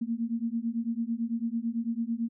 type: beating tone pair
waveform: sine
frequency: 226.7 / 235.7 Hz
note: A#3 / A#3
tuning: -48 / +19 cents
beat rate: 9 Hz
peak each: -31 dBFS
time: 0.01-2.29 s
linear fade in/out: 10 ms
effects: none